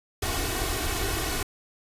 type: noise with comb filter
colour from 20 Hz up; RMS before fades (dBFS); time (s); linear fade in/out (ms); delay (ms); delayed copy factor
pink; -28; 0.22-1.43; 5; 2.7; +0.7
effects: resampled to 32000 Hz